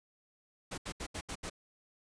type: noise bursts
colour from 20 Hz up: pink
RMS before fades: -40 dBFS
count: 6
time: 0.71-1.499 s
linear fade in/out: 10 ms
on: 69 ms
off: 75 ms
effects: resampled to 22050 Hz